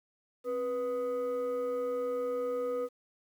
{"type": "tone with frequency modulation", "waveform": "sine", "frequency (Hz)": 490.9, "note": "B4", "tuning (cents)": -10, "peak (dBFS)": -29, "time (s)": [0.44, 2.89], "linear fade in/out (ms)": 50, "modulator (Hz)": 757, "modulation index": 0.47, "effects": ["tanh soft clip ceiling -26 dBFS", "10-bit"]}